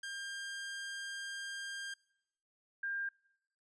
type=tone pair in turn; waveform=sawtooth / sine; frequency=1600 / 1600 Hz; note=G6 / G6; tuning=+35 / +35 cents; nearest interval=unison; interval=0 cents; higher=neither; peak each=-37 / -35 dBFS; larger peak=second; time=0.03-1.94 / 2.83-3.09 s; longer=first; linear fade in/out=5 ms; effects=noise-tail reverb RT60 0.9 s tail -24 dB re dry + resampled to 22050 Hz